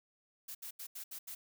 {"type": "noise bursts at uneven times", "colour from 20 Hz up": "blue", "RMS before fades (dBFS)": -45, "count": 6, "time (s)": [[0.48, 0.55], [0.62, 0.71], [0.79, 0.87], [0.95, 1.04], [1.11, 1.19], [1.27, 1.35]], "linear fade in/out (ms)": 10, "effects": []}